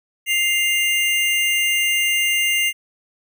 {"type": "tone pair together", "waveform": "square", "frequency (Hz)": [2096, 2800], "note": ["C7", "F7"], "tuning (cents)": [2, 4], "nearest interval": "perfect fourth", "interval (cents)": 502, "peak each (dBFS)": -20, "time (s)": [0.26, 2.73], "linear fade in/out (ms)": 50, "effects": []}